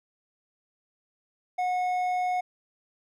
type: tone with hard clipping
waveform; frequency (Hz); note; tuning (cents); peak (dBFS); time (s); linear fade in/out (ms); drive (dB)
triangle; 728; F#5; -28; -26; 1.58-2.41; 10; 9
effects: none